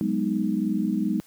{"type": "chord", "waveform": "sine", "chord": "G# minor seventh", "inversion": "third", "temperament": "equal", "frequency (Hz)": [185, 207.7, 246.9, 311.1], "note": ["F#3", "G#3", "B3", "D#4"], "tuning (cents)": [0, 0, 0, 0], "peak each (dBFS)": [-29, -25, -29, -28], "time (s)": [0.01, 1.2], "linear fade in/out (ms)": 0, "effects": ["white hiss -56 dBFS RMS until 1.26 s", "high-pass 100 Hz 12 dB/octave"]}